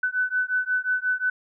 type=beating tone pair; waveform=sine; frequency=1500 / 1505.6 Hz; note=F#6 / F#6; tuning=+23 / +30 cents; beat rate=5.6 Hz; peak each=-25 dBFS; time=0.03-1.3 s; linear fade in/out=5 ms; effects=none